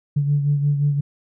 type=beating tone pair; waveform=sine; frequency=143.9 / 149.6 Hz; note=D3 / D3; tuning=-35 / +32 cents; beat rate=5.7 Hz; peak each=-16 / -25 dBFS; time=0.16-1.01 s; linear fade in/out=10 ms; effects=tanh soft clip ceiling -9 dBFS